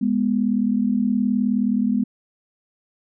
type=tone pair together; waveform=sine; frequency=206.9 / 246 Hz; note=G#3 / B3; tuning=-6 / -7 cents; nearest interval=minor third; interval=299 cents; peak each=-20 dBFS; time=0.01-2.04 s; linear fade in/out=10 ms; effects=none